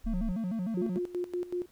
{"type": "exponential sweep", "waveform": "sine", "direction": "down", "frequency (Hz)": [37.52, 30.85], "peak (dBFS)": -31, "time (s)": [0.04, 0.32], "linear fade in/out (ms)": 10}
{"type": "tone with vibrato", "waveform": "triangle", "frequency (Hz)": 202.3, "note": "G#3", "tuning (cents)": -45, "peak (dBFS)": -28, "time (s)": [0.06, 0.99], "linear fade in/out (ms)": 10, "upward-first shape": "square", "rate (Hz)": 6.6, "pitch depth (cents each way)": 190}
{"type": "tone with tremolo", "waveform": "sine", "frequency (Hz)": 355.6, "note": "F4", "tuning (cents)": 31, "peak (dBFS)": -29, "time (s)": [0.77, 1.66], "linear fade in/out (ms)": 5, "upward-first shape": "square", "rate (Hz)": 5.3, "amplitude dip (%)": 80}
{"effects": ["pink hiss -64 dBFS RMS until 1.71 s"]}